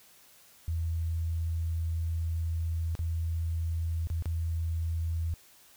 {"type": "tone with dropouts", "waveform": "sine", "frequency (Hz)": 82.41, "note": "E2", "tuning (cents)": 0, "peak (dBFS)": -28, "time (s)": [0.68, 5.34], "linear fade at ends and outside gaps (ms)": 0, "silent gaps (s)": [[2.952, 2.991], [4.071, 4.101], [4.224, 4.257]], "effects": ["white hiss -58 dBFS RMS until 5.76 s"]}